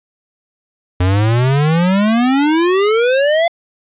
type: exponential sweep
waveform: square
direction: up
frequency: 88.5 to 694 Hz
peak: -11 dBFS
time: 1-3.48 s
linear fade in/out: 5 ms
effects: resampled to 8000 Hz + 8-bit